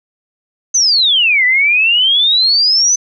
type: exponential two-way sweep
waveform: sine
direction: down then up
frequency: 6300 to 1965 to 6150 Hz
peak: -8 dBFS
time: 0.74-2.96 s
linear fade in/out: 10 ms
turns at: 1.45 s
effects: none